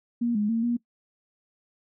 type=tone with pitch steps; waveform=sine; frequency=237 / 208.6 / 228.2 / 238.5 Hz; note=A#3 / G#3 / A#3 / A#3; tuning=+29 / +8 / -37 / +40 cents; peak=-22 dBFS; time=0.21-0.77 s; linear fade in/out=10 ms; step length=140 ms; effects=noise-tail reverb RT60 0.1 s tail -20 dB re dry